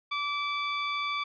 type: tone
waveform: 20% pulse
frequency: 1159 Hz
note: D6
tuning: 23 cents flat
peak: -24 dBFS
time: 0.11-1.24 s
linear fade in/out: 10 ms
effects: resampled to 11025 Hz